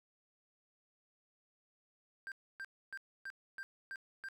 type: tone bursts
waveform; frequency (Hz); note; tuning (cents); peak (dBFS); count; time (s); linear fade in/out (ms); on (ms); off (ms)
triangle; 1580; G6; +13; -40; 7; 2.27-4.286; 0; 48; 280
effects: none